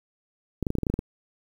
clicks, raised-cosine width 3 ms, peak -13 dBFS, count 10, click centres 0.627 / 0.668 / 0.704 / 0.753 / 0.785 / 0.833 / 0.868 / 0.9 / 0.94 / 0.991 s, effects 8-bit

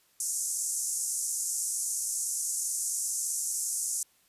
pink band-pass noise, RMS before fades -32 dBFS, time 0.2-4.03 s, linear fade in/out 2 ms, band 6200 to 11000 Hz, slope 48 dB/octave, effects white hiss -66 dBFS RMS until 4.28 s + resampled to 32000 Hz

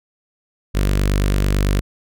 sawtooth tone with notch filter, 49 Hz, G1, in tune, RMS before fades -17 dBFS, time 0.74-1.81 s, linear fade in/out 20 ms, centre 830 Hz, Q 1.6, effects none

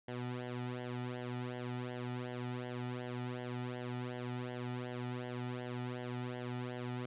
sawtooth tone with flanger, 123.7 Hz, B2, 3 cents sharp, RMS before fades -41 dBFS, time 0.08-7.06 s, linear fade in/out 5 ms, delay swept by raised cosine 0.8 to 1.9 ms, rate 2.7 Hz, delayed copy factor -0.8, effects resampled to 8000 Hz

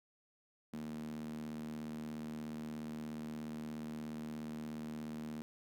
sawtooth tone with high-pass filter, 76.9 Hz, D#2, 20 cents flat, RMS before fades -44 dBFS, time 0.73-5.42 s, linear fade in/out 0 ms, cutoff 210 Hz, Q 7.3, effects none

